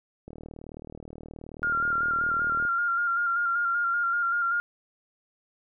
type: click train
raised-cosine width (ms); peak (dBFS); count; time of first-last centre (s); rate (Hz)
2; -28; 93; 0.28-2.651; 38.8
type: tone with vibrato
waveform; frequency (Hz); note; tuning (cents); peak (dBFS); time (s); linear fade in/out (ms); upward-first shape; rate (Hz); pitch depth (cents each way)
sine; 1396.9; F6; 0; -23; 1.63-4.6; 0; square; 5.2; 25
effects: none